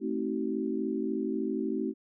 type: chord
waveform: sine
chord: A diminished seventh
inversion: none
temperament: just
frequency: 220 / 264 / 316.8 / 380.2 Hz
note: A3 / C4 / Eb4 / Gb4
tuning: 0 / +16 / +31 / +47 cents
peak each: -34 dBFS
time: 0-1.94 s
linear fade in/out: 50 ms
effects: none

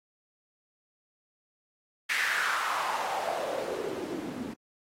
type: noise with band-pass filter sweep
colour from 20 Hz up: white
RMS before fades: -32 dBFS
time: 2.09-4.54 s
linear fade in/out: 10 ms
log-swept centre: 2000 to 220 Hz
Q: 4.1
effects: AAC 48 kbps

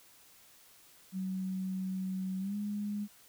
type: tone with pitch glide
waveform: sine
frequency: 188.2 to 206.4 Hz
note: F#3 to G#3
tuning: +30 to -10 cents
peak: -33 dBFS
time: 1.12-3.08 s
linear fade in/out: 50 ms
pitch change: +160 cents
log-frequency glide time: 2.39-2.56 s
effects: white hiss -60 dBFS RMS until 3.28 s

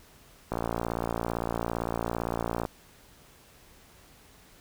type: click train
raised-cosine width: 1 ms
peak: -15 dBFS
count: 124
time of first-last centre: 0.52-2.652 s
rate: 57.7 Hz
effects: pink hiss -56 dBFS RMS until 4.6 s

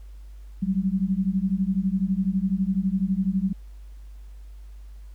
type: beating tone pair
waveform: sine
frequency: 185 / 197 Hz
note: F#3 / G3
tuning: 0 / +9 cents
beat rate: 12 Hz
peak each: -24 dBFS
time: 0.62-3.53 s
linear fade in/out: 10 ms
effects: added 50 Hz sine -39 dBFS peak until 5.14 s + pink hiss -63 dBFS RMS until 5.14 s

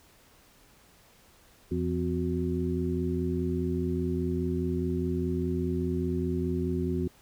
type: harmonic tone with a mistuned harmonic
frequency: 84.9 Hz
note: F2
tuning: 48 cents flat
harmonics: 1 / 2 / 3 / 4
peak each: -32 / -32 / -32 / -32 dBFS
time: 1.71-7.08 s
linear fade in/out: 5 ms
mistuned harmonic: 4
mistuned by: +120 cents
effects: pink hiss -59 dBFS RMS until 7.21 s

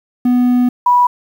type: tone pair in turn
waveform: triangle / sine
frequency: 246.9 / 979.1 Hz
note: B3 / B5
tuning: 0 / -15 cents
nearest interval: 2 octaves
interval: 2385 cents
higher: second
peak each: -7 dBFS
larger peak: neither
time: 0.25-0.69 / 0.86-1.07 s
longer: first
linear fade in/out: 5 ms
effects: 7-bit

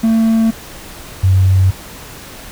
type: tone pair in turn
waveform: triangle / sine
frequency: 224.5 / 94.39 Hz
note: A3 / F#2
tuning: +35 / +35 cents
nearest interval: octave + minor third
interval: 1500 cents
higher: first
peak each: -7 dBFS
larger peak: neither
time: 0.03-0.51 / 1.23-1.71 s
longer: neither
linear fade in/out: 10 ms
effects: pink hiss -33 dBFS RMS until 2.51 s

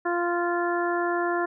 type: harmonic tone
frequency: 347.6 Hz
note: F4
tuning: 8 cents flat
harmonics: 1 / 2 / 3 / 4 / 5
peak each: -26 / -29 / -31 / -32 / -33 dBFS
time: 0.05-1.46 s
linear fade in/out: 10 ms
effects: none

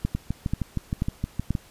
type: two click trains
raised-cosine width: 5 ms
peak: -13 / -11 dBFS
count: 10 / 4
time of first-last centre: 0.15-1.552 / 0.05-1.506 s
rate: 6.42 / 2.06 Hz
effects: pink hiss -52 dBFS RMS until 1.7 s + resampled to 32000 Hz

